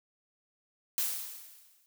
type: noise with exponential decay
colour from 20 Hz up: blue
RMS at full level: -29 dBFS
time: 0.98-1.86 s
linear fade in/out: 0 ms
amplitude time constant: 190 ms
effects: none